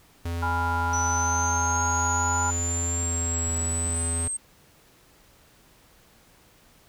square tone with pitch glide, 85 to 83.25 Hz, F2 to E2, -46 to +18 cents, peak -28 dBFS, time 0.25-4.28 s, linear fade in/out 5 ms, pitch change -36 cents, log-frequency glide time 2.92-3.5 s
sine chord, F diminished, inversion first, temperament equal, 830.6 / 987.8 / 1396.9 Hz, Ab5 / Cb6 / F6, 0 / 0 / 0 cents, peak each -29 dBFS, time 0.42-2.51 s, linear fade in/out 10 ms
sine linear sweep, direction up, 5910 to 8372 Hz, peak -27 dBFS, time 0.93-4.37 s, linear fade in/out 5 ms
effects pink hiss -57 dBFS RMS until 6.88 s

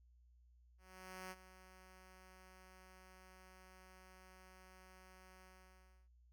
5% pulse tone with ADSR envelope, 186 Hz, F#3, 9 cents sharp, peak -36 dBFS, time 0.78-6.09 s, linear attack 530 ms, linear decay 39 ms, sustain -14 dB, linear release 660 ms, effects added 60 Hz sine -65 dBFS peak until 6.32 s

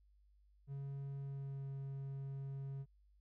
triangle tone with pitch glide, 138.59 to 137 Hz, C#3 to C#3, 0 to -20 cents, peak -40 dBFS, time 0.67-2.86 s, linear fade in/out 50 ms, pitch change -20 cents, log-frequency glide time 1.18-1.68 s, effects added 50 Hz sine -66 dBFS peak until 3.2 s

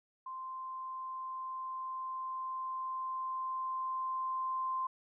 sine tone with level ramp, 1043 Hz, C6, 6 cents flat, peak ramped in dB -40 to -32 dBFS, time 0.26-4.87 s, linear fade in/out 5 ms, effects none

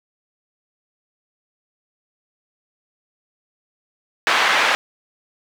pink band-pass noise, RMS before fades -17 dBFS, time 4.27-4.75 s, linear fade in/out 0 ms, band 1000 to 2800 Hz, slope 12 dB/octave, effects none

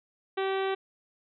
harmonic tone, 385.7 Hz, G4, 28 cents flat, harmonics 1 / 2 / 3 / 4 / 5 / 6 / 7 / 8 / 9 / 10, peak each -28 / -34 / -38 / -40 / -42 / -44 / -45 / -46 / -47 / -48 dBFS, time 0.37-0.75 s, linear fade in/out 10 ms, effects none

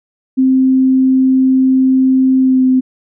sine tone with pitch glide, 261.6 to 258.1 Hz, C4 to C4, 0 to -23 cents, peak -7 dBFS, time 0.37-2.81 s, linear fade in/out 20 ms, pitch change -23 cents, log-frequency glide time 2.4-2.64 s, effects none

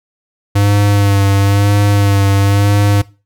square tone with vibrato, 100.5 Hz, G2, 44 cents sharp, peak -9 dBFS, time 0.55-3.02 s, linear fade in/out 10 ms, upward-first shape sine, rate 1 Hz, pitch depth 28 cents each way, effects noise-tail reverb RT60 0.3 s tail -20 dB re dry

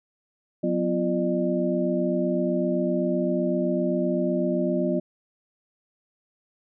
sine tone cluster, 181.5 / 249.3 / 343.9 / 604 Hz, F#3 / B3 / F4 / D5, -33 / +16 / -27 / +48 cents, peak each -27 dBFS, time 0.63-5 s, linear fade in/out 10 ms, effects none

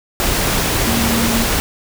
sine tone in noise, 229.9 Hz, A#3, 24 cents flat, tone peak -17 dBFS, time 0.87-1.44 s, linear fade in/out 0 ms, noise pink, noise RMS -17 dBFS, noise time 0.2-1.6 s, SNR -3 dB, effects none

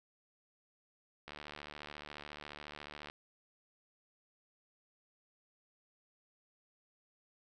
click train, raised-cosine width 0.3 ms, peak -30 dBFS, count 136, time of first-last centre 1.28-3.099 s, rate 74.2 Hz, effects none

